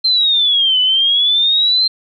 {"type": "exponential two-way sweep", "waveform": "sine", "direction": "down then up", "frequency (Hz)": [4162, 2983, 4162], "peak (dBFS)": -10, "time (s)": [0.04, 1.88], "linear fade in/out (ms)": 10, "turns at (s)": 0.8, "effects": []}